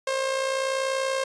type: tone with amplitude modulation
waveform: sawtooth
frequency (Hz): 533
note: C5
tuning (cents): +32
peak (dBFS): -18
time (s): 0.07-1.24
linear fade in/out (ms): 5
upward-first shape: sine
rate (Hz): 60.4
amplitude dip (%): 50
effects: resampled to 22050 Hz